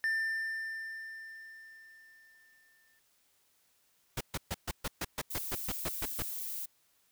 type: tone with exponential decay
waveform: triangle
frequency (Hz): 1789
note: A6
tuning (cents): +28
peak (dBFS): -26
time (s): 0.04-2.99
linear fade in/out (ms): 0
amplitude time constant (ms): 640
type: noise bursts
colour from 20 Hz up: pink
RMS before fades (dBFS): -35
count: 13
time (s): 4.17-6.224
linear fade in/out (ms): 5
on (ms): 38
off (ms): 130
type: noise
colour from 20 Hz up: violet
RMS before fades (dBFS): -39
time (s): 5.3-6.66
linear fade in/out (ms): 10
effects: white hiss -71 dBFS RMS until 7.11 s